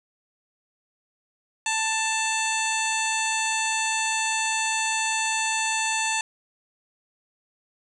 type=harmonic tone with a mistuned harmonic; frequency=885 Hz; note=A5; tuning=10 cents sharp; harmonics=1 / 2 / 3 / 4 / 5 / 7 / 8 / 9 / 10; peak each=-28 / -31 / -28 / -34 / -36 / -34 / -33 / -34 / -38 dBFS; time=1.66-6.21 s; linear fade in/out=2 ms; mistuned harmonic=10; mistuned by=+25 cents; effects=9-bit